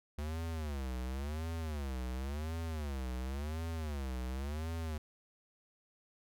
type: tone with vibrato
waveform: square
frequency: 72 Hz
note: D2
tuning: 34 cents flat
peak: -37 dBFS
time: 0.18-4.98 s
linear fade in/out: 5 ms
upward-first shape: sine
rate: 0.93 Hz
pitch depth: 240 cents each way
effects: none